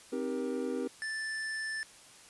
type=chord; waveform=triangle; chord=C minor seventh; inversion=none; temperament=equal with one note detuned; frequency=261.6 / 311.1 / 392 / 474.6 Hz; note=C4 / Eb4 / G4 / Bb4; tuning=0 / 0 / 0 / +31 cents; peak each=-34 / -38 / -36 / -35 dBFS; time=0.12-0.88 s; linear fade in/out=10 ms
type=tone; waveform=square; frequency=1760 Hz; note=A6; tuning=in tune; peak=-35 dBFS; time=1.02-1.83 s; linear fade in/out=0 ms
effects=white hiss -55 dBFS RMS until 2.29 s + resampled to 24000 Hz